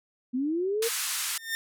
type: linear sweep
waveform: sine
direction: up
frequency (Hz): 241.5 to 472.5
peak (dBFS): -25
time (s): 0.33-0.89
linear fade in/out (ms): 20
type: band-pass noise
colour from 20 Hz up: white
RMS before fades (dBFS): -31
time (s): 0.82-1.38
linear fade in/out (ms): 5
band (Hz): 1100 to 12000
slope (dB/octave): 24
type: tone with exponential growth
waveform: sawtooth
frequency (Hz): 1814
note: A#6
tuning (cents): -48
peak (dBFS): -22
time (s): 1.26-1.55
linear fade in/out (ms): 0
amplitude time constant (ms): 63
effects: none